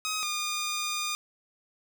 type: tone pair in turn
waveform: 10% pulse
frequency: 1262 / 1215.9 Hz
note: D#6 / D#6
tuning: +24 / -40 cents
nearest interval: minor second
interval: 64 cents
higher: first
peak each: -21 dBFS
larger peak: neither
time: 0.05-0.23 / 0.23-1.15 s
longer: second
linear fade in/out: 0 ms
effects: none